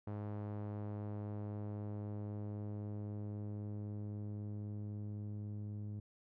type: tone with low-pass filter sweep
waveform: sawtooth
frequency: 103.83 Hz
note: G#2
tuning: in tune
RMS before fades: -43 dBFS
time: 0.07-6 s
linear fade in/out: 5 ms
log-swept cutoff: 990 to 230 Hz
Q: 0.73
effects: none